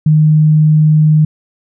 sine tone, 154 Hz, D#3, 17 cents flat, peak -5 dBFS, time 0.06-1.25 s, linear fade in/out 5 ms, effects none

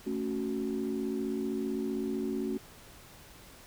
sine chord, F# minor, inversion first, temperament just, 222 / 277.5 / 370 Hz, A3 / C#4 / F#4, +16 / +2 / 0 cents, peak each -34 dBFS, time 0.06-2.58 s, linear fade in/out 10 ms, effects tanh soft clip ceiling -23 dBFS + pink hiss -53 dBFS RMS until 3.66 s

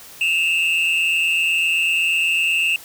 triangle tone pair together, 2603 / 2771 Hz, E7 / F7, -22 / -14 cents, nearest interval minor second, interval 108 cents, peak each -16 dBFS, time 0.21-2.76 s, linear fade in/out 2 ms, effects tanh soft clip ceiling -11 dBFS + white hiss -41 dBFS RMS until 2.84 s

